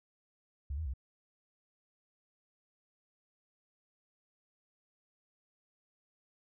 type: tone with pitch steps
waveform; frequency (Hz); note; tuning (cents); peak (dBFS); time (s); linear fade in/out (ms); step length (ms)
sine; 69.8 / 79.6 / 64.2; C#2 / D#2 / C2; +13 / +40 / -32; -34; 0.7-0.937; 5; 79
effects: none